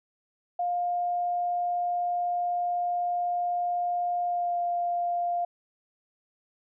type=tone with pitch glide; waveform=sine; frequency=706 to 699.1 Hz; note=F5 to F5; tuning=+19 to +2 cents; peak=-25 dBFS; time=0.59-5.45 s; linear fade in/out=5 ms; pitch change=-17 cents; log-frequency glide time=4.25-4.59 s; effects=none